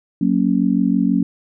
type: chord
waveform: sine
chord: F# major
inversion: none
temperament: just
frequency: 185 / 231.2 / 277.5 Hz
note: F#3 / A#3 / C#4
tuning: 0 / -14 / +2 cents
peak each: -18 dBFS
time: 0.21-1.23 s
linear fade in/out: 5 ms
effects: none